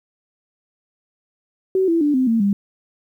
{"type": "tone with pitch steps", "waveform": "sine", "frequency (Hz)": [378.3, 333.2, 293.4, 258.4, 227.6, 200.4], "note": ["F#4", "E4", "D4", "C4", "A#3", "G3"], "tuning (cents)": [38, 19, -2, -21, -41, 38], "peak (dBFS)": -14, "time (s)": [1.75, 2.53], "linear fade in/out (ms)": 2, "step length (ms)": 130, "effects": ["9-bit"]}